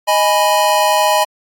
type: chord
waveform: square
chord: G# minor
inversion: second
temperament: equal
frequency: 622.3 / 830.6 / 987.8 Hz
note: D#5 / G#5 / B5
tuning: 0 / 0 / 0 cents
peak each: -16 dBFS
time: 0.07-1.25 s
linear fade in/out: 20 ms
effects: AAC 64 kbps